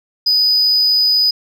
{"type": "tone", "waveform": "sine", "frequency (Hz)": 4978, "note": "D#8", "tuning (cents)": 0, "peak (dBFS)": -8, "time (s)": [0.26, 1.31], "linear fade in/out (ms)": 10, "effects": ["tanh soft clip ceiling -9 dBFS"]}